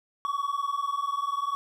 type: tone pair together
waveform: triangle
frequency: 1116 / 1136.2 Hz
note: C#6 / C#6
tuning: +11 / +42 cents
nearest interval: unison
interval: 31 cents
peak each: -28 dBFS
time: 0.25-1.55 s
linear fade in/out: 0 ms
effects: none